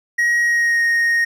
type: tone with pitch glide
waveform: triangle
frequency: 1895 to 1862.4 Hz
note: A#6 to A#6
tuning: +28 to -2 cents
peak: -12 dBFS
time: 0.18-1.25 s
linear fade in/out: 10 ms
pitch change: -30 cents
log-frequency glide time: 0.41-0.83 s
effects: none